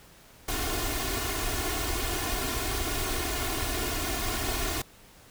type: noise with comb filter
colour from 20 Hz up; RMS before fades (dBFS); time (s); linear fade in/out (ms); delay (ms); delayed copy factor
pink; -30; 0.48-4.82; 5; 2.8; +0.95
effects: pink hiss -54 dBFS RMS until 5.3 s